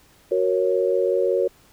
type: chord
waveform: sine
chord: F# major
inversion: none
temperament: equal with one note detuned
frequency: 370 / 466.2 / 551.5 Hz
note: F#4 / A#4 / C#5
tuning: 0 / 0 / -9 cents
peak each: -22 dBFS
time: 0.31-1.48 s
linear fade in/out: 10 ms
effects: pink hiss -55 dBFS RMS until 1.72 s